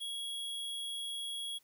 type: tone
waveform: square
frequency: 3322 Hz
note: G#7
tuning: in tune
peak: -38 dBFS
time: 0-1.59 s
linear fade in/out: 20 ms
effects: white hiss -70 dBFS RMS until 1.63 s